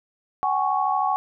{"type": "chord", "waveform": "sine", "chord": "F# suspended second", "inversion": "none", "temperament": "equal with one note detuned", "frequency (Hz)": [757.7, 830.6, 1108.7], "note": ["F#5", "G#5", "C#6"], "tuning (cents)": [41, 0, 0], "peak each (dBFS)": -24, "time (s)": [0.43, 1.16], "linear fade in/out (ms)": 0, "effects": []}